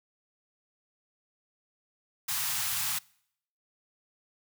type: band-stop noise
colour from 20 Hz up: white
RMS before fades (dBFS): -31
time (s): 2.28-2.99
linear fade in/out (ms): 10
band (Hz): 180 to 770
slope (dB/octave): 48
effects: noise-tail reverb RT60 0.7 s tail -25 dB re dry + high-pass 80 Hz 12 dB/octave